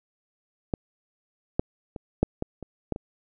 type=clicks; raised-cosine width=2 ms; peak=-12 / -8 / -22 / -6 / -14 / -24 / -13 / -21 dBFS; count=8; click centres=0.738 / 1.595 / 1.962 / 2.23 / 2.424 / 2.627 / 2.923 / 2.961 s; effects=none